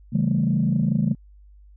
sine chord, A dominant seventh, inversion first, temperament equal with one note detuned, 138.59 / 164.81 / 196 / 221.1 Hz, C#3 / E3 / G3 / A3, 0 / 0 / 0 / +9 cents, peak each -23 dBFS, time 0.12-1.15 s, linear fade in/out 20 ms, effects tanh soft clip ceiling -11 dBFS + added 50 Hz sine -46 dBFS peak until 1.76 s

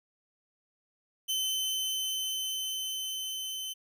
sawtooth tone with level ramp, 3061 Hz, G7, 42 cents flat, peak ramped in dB -25 to -32 dBFS, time 1.28-3.74 s, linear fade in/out 20 ms, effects none

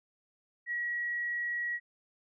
sine tone, 1915 Hz, A#6, 46 cents sharp, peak -31 dBFS, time 0.66-1.8 s, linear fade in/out 50 ms, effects none

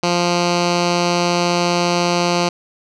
10% pulse tone with low-pass filter, 174.61 Hz, F3, in tune, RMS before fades -17 dBFS, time 0.03-2.49 s, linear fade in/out 5 ms, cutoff 5200 Hz, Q 2.4, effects none

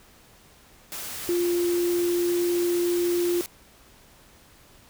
sine tone in noise, 349.2 Hz, F4, in tune, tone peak -21 dBFS, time 1.29-3.41 s, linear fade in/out 0 ms, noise white, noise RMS -35 dBFS, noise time 0.92-3.46 s, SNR +11 dB, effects pink hiss -54 dBFS RMS until 4.89 s

